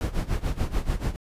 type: noise with tremolo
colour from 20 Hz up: brown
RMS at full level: -23 dBFS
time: 0.01-1.16 s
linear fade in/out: 0 ms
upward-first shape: sine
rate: 6.9 Hz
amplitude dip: 85%
effects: resampled to 32000 Hz